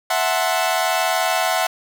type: chord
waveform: sawtooth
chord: F# half-diminished seventh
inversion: third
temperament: equal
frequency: 659.3 / 740 / 880 / 1046.5 Hz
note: E5 / F#5 / A5 / C6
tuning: 0 / 0 / 0 / 0 cents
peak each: -18 / -17 / -23 / -23 dBFS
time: 0.1-1.67 s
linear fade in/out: 5 ms
effects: none